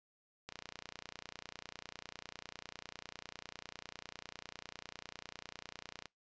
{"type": "click train", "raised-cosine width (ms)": 0.2, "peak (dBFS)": -27, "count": 168, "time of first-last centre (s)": [0.49, 6.057], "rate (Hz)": 30, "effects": ["noise-tail reverb RT60 0.2 s tail -26 dB re dry", "resampled to 16000 Hz"]}